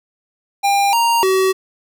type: tone with pitch steps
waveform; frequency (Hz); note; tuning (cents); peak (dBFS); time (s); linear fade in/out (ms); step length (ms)
square; 800 / 932 / 379.3; G5 / A#5 / F#4; +35 / -1 / +43; -13; 0.63-1.53; 20; 300
effects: none